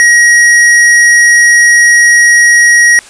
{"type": "tone", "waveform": "square", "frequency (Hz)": 1896, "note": "A#6", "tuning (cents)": 29, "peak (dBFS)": -3, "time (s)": [0, 2.99], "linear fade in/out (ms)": 0, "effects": ["white hiss -34 dBFS RMS until 3.09 s", "resampled to 22050 Hz"]}